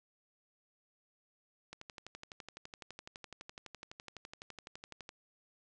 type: click train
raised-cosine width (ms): 0.2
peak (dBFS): -29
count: 41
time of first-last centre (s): 1.73-5.091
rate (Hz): 11.9
effects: resampled to 22050 Hz + 10-bit